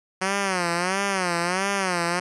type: tone with vibrato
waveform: 5% pulse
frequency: 184.5 Hz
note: F#3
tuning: 5 cents flat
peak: -11 dBFS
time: 0.21-2.2 s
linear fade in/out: 10 ms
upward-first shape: sine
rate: 1.5 Hz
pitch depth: 140 cents each way
effects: resampled to 24000 Hz